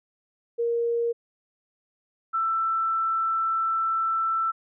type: tone pair in turn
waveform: sine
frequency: 468.6 / 1331.2 Hz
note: A#4 / E6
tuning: +9 / +17 cents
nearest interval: octave + tritone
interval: 1808 cents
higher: second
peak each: -22 dBFS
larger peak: neither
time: 0.58-1.13 / 2.33-4.52 s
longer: second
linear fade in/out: 20 ms
effects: none